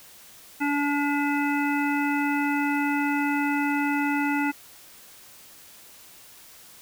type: harmonic tone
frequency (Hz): 287.5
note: D4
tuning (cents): -37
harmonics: 1 / 3 / 5 / 7 / 9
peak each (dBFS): -24 / -29 / -31 / -32 / -34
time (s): 0.6-4.52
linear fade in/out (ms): 20
effects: white hiss -49 dBFS RMS until 6.81 s